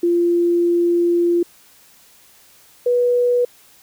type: tone pair in turn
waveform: sine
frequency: 345.3 / 488.3 Hz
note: F4 / B4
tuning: -20 / -20 cents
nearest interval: tritone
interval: 600 cents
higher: second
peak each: -13 dBFS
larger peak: neither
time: 0.03-1.43 / 2.86-3.45 s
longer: first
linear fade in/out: 5 ms
effects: white hiss -50 dBFS RMS until 3.82 s